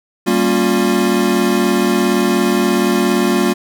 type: chord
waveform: square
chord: G half-diminished seventh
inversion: none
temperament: equal with one note detuned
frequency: 196 / 233.1 / 277.2 / 355.3 Hz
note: G3 / Bb3 / Db4 / F4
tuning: 0 / 0 / 0 / +30 cents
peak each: -19 / -18 / -21 / -17 dBFS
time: 0.26-3.54 s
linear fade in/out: 20 ms
effects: none